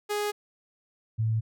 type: tone pair in turn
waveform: sawtooth / sine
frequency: 415.3 / 111.15 Hz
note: G#4 / A2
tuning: 0 / +18 cents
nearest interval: octave + major seventh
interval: 2282 cents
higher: first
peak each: -23 / -23 dBFS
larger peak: neither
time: 0.09-0.32 / 1.18-1.41 s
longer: neither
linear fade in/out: 20 ms
effects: none